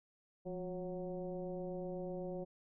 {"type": "tone with frequency modulation", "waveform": "sine", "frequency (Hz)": 362, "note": "F#4", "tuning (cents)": -38, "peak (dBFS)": -39, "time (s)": [0.45, 2.45], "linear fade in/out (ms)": 20, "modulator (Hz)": 188, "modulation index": 1.4, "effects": []}